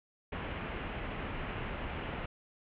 pink low-pass noise, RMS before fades -39 dBFS, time 0.32-2.26 s, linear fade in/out 5 ms, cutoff 3000 Hz, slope 48 dB/octave, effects none

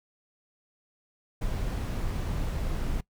brown noise, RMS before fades -30 dBFS, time 1.41-3.01 s, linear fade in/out 10 ms, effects noise-tail reverb RT60 0.1 s tail -21 dB re dry

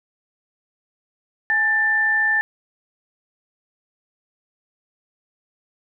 sine tone pair together, 837 / 1773.5 Hz, G#5 / A6, +13 / +13 cents, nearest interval octave + minor second, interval 1300 cents, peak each -28 / -16 dBFS, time 1.5-2.41 s, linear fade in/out 0 ms, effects none

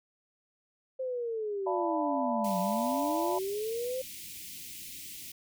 sine linear two-way sweep, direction down then up, 527 to 180 to 527 Hz, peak -31 dBFS, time 0.99-4.02 s, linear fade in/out 10 ms, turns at 2.59 s
sine chord, B half-diminished seventh, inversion first, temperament equal with one note detuned, 587.3 / 686.5 / 880 / 987.8 Hz, D5 / F5 / A5 / B5, 0 / -30 / 0 / 0 cents, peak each -34 / -34 / -35 / -35 dBFS, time 1.66-3.39 s, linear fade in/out 10 ms
white band-stop noise, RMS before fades -44 dBFS, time 2.44-5.32 s, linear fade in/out 5 ms, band 350 to 2100 Hz, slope 48 dB/octave
effects none

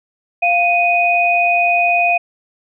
sine tone pair together, 698.5 / 2489 Hz, F5 / D#7, 0 / 0 cents, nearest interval octave + minor seventh, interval 2200 cents, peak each -14 dBFS, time 0.42-2.18 s, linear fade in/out 10 ms, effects none

